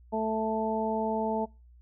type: harmonic tone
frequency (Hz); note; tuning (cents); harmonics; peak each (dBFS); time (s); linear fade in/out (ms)
220; A3; 0; 1 / 2 / 3 / 4; -32 / -32 / -32 / -32; 0.12-1.46; 20
effects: noise-tail reverb RT60 0.3 s tail -26 dB re dry + added 60 Hz sine -52 dBFS peak until 1.81 s